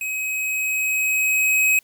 square tone with level ramp, 2540 Hz, D#7, 35 cents sharp, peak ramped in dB -25 to -15 dBFS, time 0.01-1.79 s, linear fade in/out 2 ms, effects white hiss -59 dBFS RMS until 1.83 s

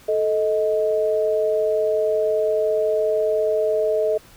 sine tone pair together, 437.2 / 627.4 Hz, A4 / D#5, -11 / +14 cents, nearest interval tritone, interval 625 cents, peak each -20 dBFS, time 0.08-4.18 s, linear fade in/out 10 ms, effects pink hiss -49 dBFS RMS until 4.36 s

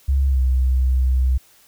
sine tone with pitch glide, 68.1 to 64.31 Hz, C#2 to C2, -30 to -29 cents, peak -14 dBFS, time 0.08-1.38 s, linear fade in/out 10 ms, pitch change -99 cents, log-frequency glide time 0.28-0.4 s, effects white hiss -53 dBFS RMS until 1.67 s

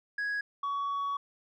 sine tone pair in turn, 1663 / 1125.4 Hz, G#6 / C#6, +2 / +26 cents, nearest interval perfect fifth, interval 676 cents, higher first, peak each -27 dBFS, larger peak neither, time 0.18-0.41 / 0.63-1.17 s, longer second, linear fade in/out 5 ms, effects tanh soft clip ceiling -29 dBFS

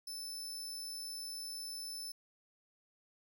sawtooth tone, 5274 Hz, E8, in tune, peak -39 dBFS, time 0.07-2.12 s, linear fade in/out 5 ms, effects none

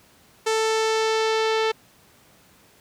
sawtooth tone with low-pass filter sweep, 442 Hz, A4, 8 cents sharp, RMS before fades -22 dBFS, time 0.46-1.72 s, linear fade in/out 10 ms, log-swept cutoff 7600 to 3900 Hz, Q 1.3, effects pink hiss -55 dBFS RMS until 2.8 s + high-pass 80 Hz 12 dB/octave

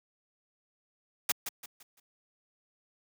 white noise with echo, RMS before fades -27 dBFS, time 1.29-1.32 s, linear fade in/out 5 ms, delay 170 ms, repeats 4, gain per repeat -9 dB, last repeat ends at 2 s, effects high-pass 150 Hz 12 dB/octave

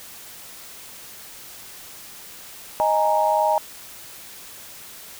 sine chord, D# suspended fourth, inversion none, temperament equal, 622.3 / 830.6 / 932.3 Hz, D#5 / G#5 / A#5, 0 / 0 / 0 cents, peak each -21 dBFS, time 2.8-3.58 s, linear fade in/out 0 ms, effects white hiss -41 dBFS RMS until 5.19 s

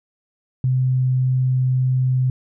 sine tone, 128.7 Hz, C3, 28 cents flat, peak -15 dBFS, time 0.64-2.3 s, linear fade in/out 2 ms, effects none

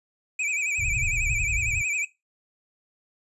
square tone with vibrato, 2420 Hz, D#7, 49 cents flat, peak -25 dBFS, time 0.39-2.05 s, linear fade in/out 5 ms, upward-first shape sine, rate 11 Hz, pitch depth 100 cents each way
pink low-pass noise, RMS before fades -30 dBFS, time 0.78-1.82 s, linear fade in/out 10 ms, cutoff 130 Hz, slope 48 dB/octave
effects noise-tail reverb RT60 0.2 s tail -17 dB re dry + resampled to 24000 Hz

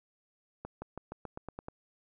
accelerating click train, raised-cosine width 1 ms, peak -26 dBFS, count 9, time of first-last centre 0.65-1.684 s, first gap 170 ms, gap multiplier 0.92, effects none

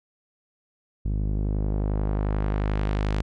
sawtooth tone with low-pass filter sweep, 51.3 Hz, G#1, 21 cents flat, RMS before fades -25 dBFS, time 1.05-3.22 s, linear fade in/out 5 ms, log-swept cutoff 210 to 5200 Hz, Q 0.71, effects none

